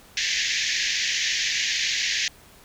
pink band-pass noise, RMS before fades -25 dBFS, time 0.17-2.28 s, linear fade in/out 2 ms, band 1700 to 6800 Hz, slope 96 dB/octave, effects pink hiss -51 dBFS RMS until 2.64 s

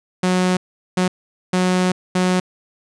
sawtooth tone bursts at uneven times, 182.9 Hz, F#3, 20 cents flat, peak -11 dBFS, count 4, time 0.23-0.57 / 0.97-1.08 / 1.53-1.92 / 2.15-2.4 s, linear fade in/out 5 ms, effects resampled to 22050 Hz

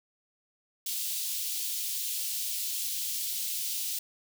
white high-pass noise, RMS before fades -33 dBFS, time 0.86-3.99 s, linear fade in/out 5 ms, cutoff 3000 Hz, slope 24 dB/octave, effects none

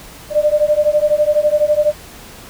sine beating tone pair, 593 / 605 Hz, D5 / D#5, +17 / -49 cents, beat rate 12 Hz, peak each -14 dBFS, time 0.3-1.94 s, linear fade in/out 50 ms, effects pink hiss -37 dBFS RMS until 2.49 s

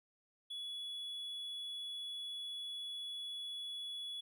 triangle tone, 3394 Hz, G#7, 37 cents sharp, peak -40 dBFS, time 0.5-4.21 s, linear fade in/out 10 ms, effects none

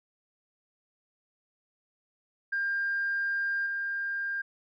sine tone with level steps, 1600 Hz, G6, 35 cents sharp, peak -26 / -29 dBFS, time 2.52-4.42 s, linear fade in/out 10 ms, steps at 3.66 s, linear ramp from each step 5 ms, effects tanh soft clip ceiling -22 dBFS

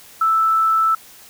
sine tone, 1318.5 Hz, E6, in tune, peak -13 dBFS, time 0.21-0.95 s, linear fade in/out 5 ms, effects white hiss -44 dBFS RMS until 1.29 s

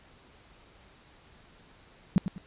sine tone with echo, 185 Hz, F#3, in tune, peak -17 dBFS, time 2.16-2.18 s, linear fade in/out 0 ms, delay 100 ms, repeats 2, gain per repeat -10 dB, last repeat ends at 2.38 s, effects pink hiss -57 dBFS RMS until 2.46 s + resampled to 8000 Hz

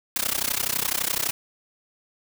white noise with amplitude modulation, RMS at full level -22 dBFS, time 0.16-1.31 s, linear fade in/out 0 ms, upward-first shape sine, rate 31.9 Hz, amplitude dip 95%, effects none

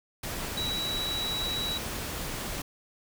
sine tone in noise, 3905 Hz, B7, 20 cents flat, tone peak -30 dBFS, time 0.57-1.78 s, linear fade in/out 5 ms, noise pink, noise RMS -35 dBFS, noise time 0.23-2.62 s, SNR +2 dB, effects none

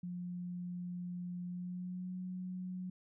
sine tone with pitch glide, 177.6 to 183.23 Hz, F3 to F#3, +29 to -17 cents, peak -39 dBFS, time 0.03-2.9 s, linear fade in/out 5 ms, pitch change +54 cents, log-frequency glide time 1.46-2.15 s, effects none

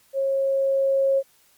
sine tone with level ramp, 543 Hz, C#5, 36 cents flat, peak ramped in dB -20 to -16 dBFS, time 0.13-1.23 s, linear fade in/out 50 ms, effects white hiss -59 dBFS RMS until 1.57 s + MP3 96 kbps

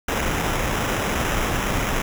pink noise with sample-and-hold, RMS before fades -23 dBFS, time 0.08-2.02 s, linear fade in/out 5 ms, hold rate 4410 Hz, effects none

